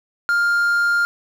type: tone with quantisation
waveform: triangle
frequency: 1403 Hz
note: F6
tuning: 8 cents sharp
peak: -13 dBFS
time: 0.29-1.05 s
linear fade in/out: 0 ms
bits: 7
effects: none